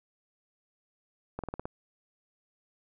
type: slowing click train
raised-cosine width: 1 ms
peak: -21 dBFS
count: 6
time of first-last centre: 1.39-1.655 s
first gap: 47 ms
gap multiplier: 1.06
effects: none